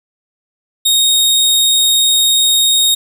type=tone; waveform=sawtooth; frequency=3729 Hz; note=A#7; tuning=in tune; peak=-6 dBFS; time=0.85-2.95 s; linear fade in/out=10 ms; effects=none